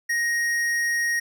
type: tone with tanh clipping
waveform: sine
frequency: 1874 Hz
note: A#6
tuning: 9 cents sharp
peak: -23 dBFS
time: 0.09-1.2 s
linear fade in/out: 10 ms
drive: 15 dB
effects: none